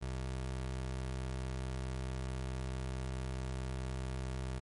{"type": "tone", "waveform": "25% pulse", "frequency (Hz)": 64.6, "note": "C2", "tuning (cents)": -21, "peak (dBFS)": -33, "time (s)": [0.01, 4.6], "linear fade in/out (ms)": 20, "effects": ["MP3 48 kbps"]}